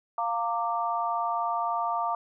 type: chord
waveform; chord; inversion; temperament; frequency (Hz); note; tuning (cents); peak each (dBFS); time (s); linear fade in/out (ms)
sine; Bb major; second; equal with one note detuned; 698.5 / 917.9 / 1174.7; F5 / Bb5 / D6; 0 / -27 / 0; -30; 0.18-2.15; 2
effects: none